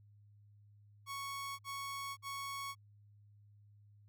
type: tone bursts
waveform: sawtooth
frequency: 1108.7 Hz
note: C#6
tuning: in tune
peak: -37 dBFS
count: 3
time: 1.06-2.752 s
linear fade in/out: 50 ms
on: 530 ms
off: 51 ms
effects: added 103 Hz sine -60 dBFS peak until 4.08 s